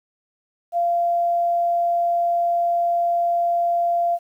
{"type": "tone", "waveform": "sine", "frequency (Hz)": 690, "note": "F5", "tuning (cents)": -21, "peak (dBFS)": -17, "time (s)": [0.72, 4.19], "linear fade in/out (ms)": 50, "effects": ["9-bit"]}